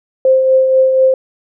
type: tone with tremolo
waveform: sine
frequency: 524 Hz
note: C5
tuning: 2 cents sharp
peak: -5 dBFS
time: 0.25-1.14 s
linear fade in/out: 2 ms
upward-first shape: triangle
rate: 4.1 Hz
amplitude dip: 45%
effects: none